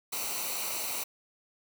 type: noise with comb filter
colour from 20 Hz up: white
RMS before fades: -34 dBFS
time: 0.12-1.04 s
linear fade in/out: 10 ms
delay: 0.59 ms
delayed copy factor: -0.7
effects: none